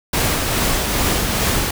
pink noise with tremolo, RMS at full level -17 dBFS, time 0.13-1.71 s, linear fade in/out 5 ms, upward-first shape triangle, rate 2.4 Hz, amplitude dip 35%, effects none

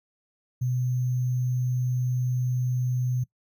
sine tone with sample-and-hold, 125.1 Hz, B2, 23 cents sharp, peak -23 dBFS, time 0.61-3.24 s, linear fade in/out 10 ms, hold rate 6300 Hz, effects noise-tail reverb RT60 0.1 s tail -20 dB re dry

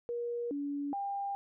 sine tone with pitch steps, 475.8 / 285.5 / 798 Hz, A#4 / D4 / G5, +35 / -49 / +31 cents, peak -33 dBFS, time 0.09-1.35 s, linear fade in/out 0 ms, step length 420 ms, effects none

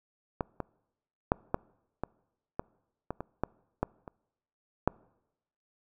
clicks, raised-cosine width 1 ms, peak -15 / -19 / -9 / -12 / -18 / -17 / -19 / -22 / -14 / -13 / -28 / -9 dBFS, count 12, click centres 0.408 / 0.603 / 1.319 / 1.544 / 2.036 / 2.595 / 3.106 / 3.206 / 3.436 / 3.83 / 4.078 / 4.876 s, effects noise-tail reverb RT60 0.9 s tail -25 dB re dry

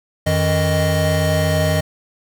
square tone cluster, 89.1 / 157.9 / 620 Hz, F2 / D#3 / D#5, +35 / +26 / -6 cents, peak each -20 dBFS, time 0.26-1.81 s, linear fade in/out 10 ms, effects none

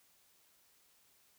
silence, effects white hiss -69 dBFS RMS until 1.38 s

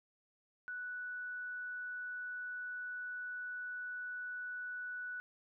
sine tone, 1480 Hz, F#6, in tune, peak -40 dBFS, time 0.68-5.2 s, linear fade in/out 0 ms, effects none

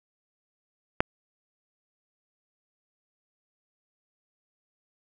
click, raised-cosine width 0.5 ms, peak -5 dBFS, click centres 1.005 s, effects none

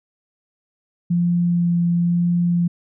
sine tone with vibrato, 173 Hz, F3, 16 cents flat, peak -15 dBFS, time 1.1-2.68 s, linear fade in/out 10 ms, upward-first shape sine, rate 1 Hz, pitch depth 9 cents each way, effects none

